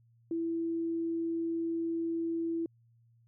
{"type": "tone", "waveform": "sine", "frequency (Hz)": 331.7, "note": "E4", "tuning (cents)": 11, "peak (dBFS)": -30, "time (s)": [0.31, 2.66], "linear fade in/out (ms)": 2, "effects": ["added 116 Hz sine -62 dBFS peak until 3.27 s"]}